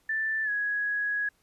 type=tone with pitch glide; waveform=sine; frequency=1766 to 1667.8 Hz; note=A6 to G#6; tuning=+6 to +7 cents; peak=-26 dBFS; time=0.09-1.29 s; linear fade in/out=5 ms; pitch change=-99 cents; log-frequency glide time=0.44-0.5 s; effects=pink hiss -68 dBFS RMS until 1.42 s + resampled to 32000 Hz